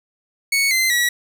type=tone with pitch steps; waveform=sawtooth; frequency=2217 / 2069 / 1930 Hz; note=C#7 / C7 / B6; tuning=0 / -20 / -40 cents; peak=-12 dBFS; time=0.52-1.09 s; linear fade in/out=5 ms; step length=190 ms; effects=none